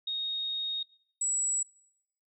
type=tone pair in turn; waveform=sine; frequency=3729 / 7820 Hz; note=A#7 / B8; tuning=0 / -18 cents; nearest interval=octave + minor second; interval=1282 cents; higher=second; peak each=-30 / -27 dBFS; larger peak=second; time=0.07-0.83 / 1.21-1.63 s; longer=first; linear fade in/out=5 ms; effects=noise-tail reverb RT60 0.8 s tail -24 dB re dry